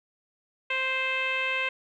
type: tone with low-pass filter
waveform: 10% pulse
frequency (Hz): 523.3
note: C5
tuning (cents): 0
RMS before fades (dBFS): -28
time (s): 0.7-1.69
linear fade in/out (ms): 5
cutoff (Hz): 2600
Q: 3.7
effects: none